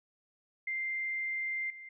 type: tone with level steps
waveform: sine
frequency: 2093 Hz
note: C7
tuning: in tune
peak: -32 / -45 dBFS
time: 0.67-1.89 s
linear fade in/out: 5 ms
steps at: 1.7 s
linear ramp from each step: 2 ms
effects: none